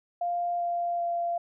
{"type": "tone with pitch steps", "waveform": "sine", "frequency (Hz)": [698.5, 693.7, 688.9], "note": ["F5", "F5", "F5"], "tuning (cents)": [0, -12, -24], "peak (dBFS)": -26, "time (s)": [0.21, 1.38], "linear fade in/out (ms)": 5, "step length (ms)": 390, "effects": []}